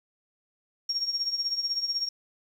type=tone with tremolo; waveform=sine; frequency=5560 Hz; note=F8; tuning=9 cents flat; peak=-23 dBFS; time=0.89-2.09 s; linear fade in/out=5 ms; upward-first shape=triangle; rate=16 Hz; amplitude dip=80%; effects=9-bit